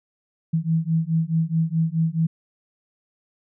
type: beating tone pair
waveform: sine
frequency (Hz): 160.3 / 165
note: E3 / E3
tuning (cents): -48 / +2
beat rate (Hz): 4.7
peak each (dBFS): -22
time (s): 0.53-2.27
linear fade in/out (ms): 10
effects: none